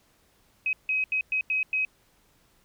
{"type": "tone bursts at uneven times", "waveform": "sine", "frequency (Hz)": 2536, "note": "D#7", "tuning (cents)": 32, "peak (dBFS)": -23, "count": 6, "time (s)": [[0.66, 0.73], [0.89, 1.04], [1.12, 1.21], [1.32, 1.41], [1.5, 1.63], [1.73, 1.85]], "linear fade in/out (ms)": 2, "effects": ["pink hiss -64 dBFS RMS until 2.64 s"]}